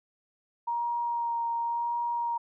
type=tone with vibrato; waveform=sine; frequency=940 Hz; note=A#5; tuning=14 cents sharp; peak=-27 dBFS; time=0.67-2.38 s; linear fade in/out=10 ms; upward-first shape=sine; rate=0.92 Hz; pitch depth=14 cents each way; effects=none